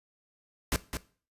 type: noise with echo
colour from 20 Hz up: pink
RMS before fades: -27 dBFS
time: 0.72-0.76 s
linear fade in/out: 0 ms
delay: 210 ms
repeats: 1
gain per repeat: -7 dB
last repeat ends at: 0.97 s
effects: noise-tail reverb RT60 0.4 s tail -18 dB re dry + resampled to 32000 Hz